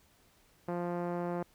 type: tone with low-pass filter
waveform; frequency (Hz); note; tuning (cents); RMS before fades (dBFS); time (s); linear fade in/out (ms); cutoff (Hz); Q
5% pulse; 174.61; F3; 0; -35; 0.68-1.43; 5; 610; 0.7
effects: pink hiss -66 dBFS RMS until 1.54 s